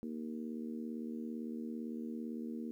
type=harmonic tone; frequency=77.78 Hz; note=D#2; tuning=in tune; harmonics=3 / 4 / 5 / 6; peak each=-40 / -46 / -50 / -53 dBFS; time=0.03-2.71 s; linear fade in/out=0 ms; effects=12-bit